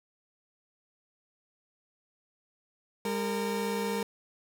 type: tone pair together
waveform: 30% pulse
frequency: 202 / 460.3 Hz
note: G#3 / A#4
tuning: -48 / -22 cents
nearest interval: octave + major second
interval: 1426 cents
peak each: -30 / -29 dBFS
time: 3.05-4.03 s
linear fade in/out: 2 ms
effects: none